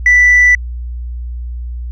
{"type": "tone with tanh clipping", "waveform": "triangle", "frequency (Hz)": 1975.5, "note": "B6", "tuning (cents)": 0, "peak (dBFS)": -5, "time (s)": [0.06, 0.55], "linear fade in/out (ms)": 2, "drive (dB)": 5, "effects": ["added 60 Hz sine -20 dBFS peak until 1.91 s"]}